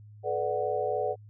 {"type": "chord", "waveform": "sine", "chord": "B minor seventh", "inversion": "third", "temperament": "equal with one note detuned", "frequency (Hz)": [430.2, 493.9, 587.3, 740], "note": ["A4", "B4", "D5", "F#5"], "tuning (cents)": [-39, 0, 0, 0], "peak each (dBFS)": -32, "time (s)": [0.23, 1.16], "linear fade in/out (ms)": 50, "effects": ["added 105 Hz sine -47 dBFS peak until 1.29 s"]}